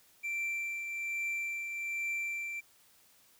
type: tone with tremolo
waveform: triangle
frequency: 2349 Hz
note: D7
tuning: in tune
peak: -30 dBFS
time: 0.23-2.61 s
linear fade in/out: 20 ms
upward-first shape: triangle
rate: 1.2 Hz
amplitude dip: 45%
effects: white hiss -64 dBFS RMS until 3.39 s